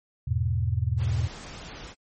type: chord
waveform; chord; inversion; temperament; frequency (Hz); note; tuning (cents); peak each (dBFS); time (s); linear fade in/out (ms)
sine; E major; none; equal; 82.41 / 103.83 / 123.47; E2 / G#2 / B2; 0 / 0 / 0; -27; 0.27-1.28; 10
type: noise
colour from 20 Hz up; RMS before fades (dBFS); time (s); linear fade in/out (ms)
pink; -41; 0.97-1.95; 50
effects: MP3 32 kbps